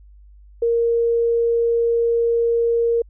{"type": "tone", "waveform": "sine", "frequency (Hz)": 466.2, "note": "A#4", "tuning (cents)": 0, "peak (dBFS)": -15, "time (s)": [0.62, 3.02], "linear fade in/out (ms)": 5, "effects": ["added 50 Hz sine -43 dBFS peak until 3.09 s"]}